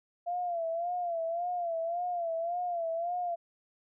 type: tone with vibrato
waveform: sine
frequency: 686 Hz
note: F5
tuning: 31 cents flat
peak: -30 dBFS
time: 0.26-3.36 s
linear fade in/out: 20 ms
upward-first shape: sine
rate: 1.8 Hz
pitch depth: 79 cents each way
effects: none